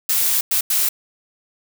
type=noise bursts at uneven times; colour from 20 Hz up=blue; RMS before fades=-18 dBFS; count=3; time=0.09-0.41 / 0.51-0.61 / 0.7-0.89 s; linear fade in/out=5 ms; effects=none